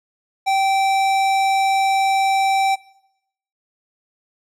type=tone with tanh clipping; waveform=sine; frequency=777 Hz; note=G5; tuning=16 cents flat; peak=-17 dBFS; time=0.46-2.76 s; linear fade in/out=20 ms; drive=18 dB; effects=noise-tail reverb RT60 0.8 s tail -21 dB re dry